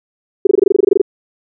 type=tone bursts; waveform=sine; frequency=392.9 Hz; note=G4; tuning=4 cents sharp; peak=-4 dBFS; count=14; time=0.45-1.016 s; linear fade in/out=5 ms; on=20 ms; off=22 ms; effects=none